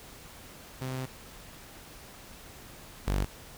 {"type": "tone pair in turn", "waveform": "sawtooth", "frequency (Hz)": [130, 48.69], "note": ["C3", "G1"], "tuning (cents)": [-11, -11], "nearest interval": "octave + perfect fourth", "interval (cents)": 1700, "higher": "first", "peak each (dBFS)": [-29, -22], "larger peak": "second", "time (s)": [[0.81, 1.06], [3.07, 3.25]], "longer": "first", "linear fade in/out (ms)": 10, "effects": ["pink hiss -49 dBFS RMS until 3.57 s"]}